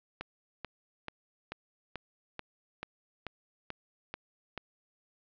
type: click train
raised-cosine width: 0.3 ms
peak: -21 dBFS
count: 11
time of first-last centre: 0.21-4.577 s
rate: 2.29 Hz
effects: low-pass 4000 Hz 12 dB/octave